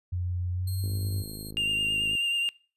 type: tone with pitch glide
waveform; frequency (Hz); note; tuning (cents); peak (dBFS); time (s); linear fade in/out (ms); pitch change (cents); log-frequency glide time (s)
sine; 89.3 to 95.71; F2 to G2; +39 to -41; -27; 0.12-1.23; 10; +120; 0.5-0.86
type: tone with tremolo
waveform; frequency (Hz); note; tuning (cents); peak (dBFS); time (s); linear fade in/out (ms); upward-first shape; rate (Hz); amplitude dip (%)
10% pulse; 4229; C8; +18; -32; 0.67-1.51; 5; sine; 18; 25
type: click train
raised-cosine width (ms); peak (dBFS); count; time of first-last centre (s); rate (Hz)
3; -28; 70; 0.84-2.152; 52.6
type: tone with vibrato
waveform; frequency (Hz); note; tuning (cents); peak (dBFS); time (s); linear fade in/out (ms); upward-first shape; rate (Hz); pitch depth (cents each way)
triangle; 2794; F7; 0; -23; 1.57-2.49; 0; triangle; 9.3; 24
effects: noise-tail reverb RT60 0.4 s tail -24 dB re dry + resampled to 32000 Hz